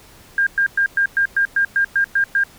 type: tone bursts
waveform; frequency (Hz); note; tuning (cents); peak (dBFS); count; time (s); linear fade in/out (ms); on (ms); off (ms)
sine; 1605; G6; +40; -13; 11; 0.38-2.437; 2; 87; 110
effects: pink hiss -46 dBFS RMS until 2.58 s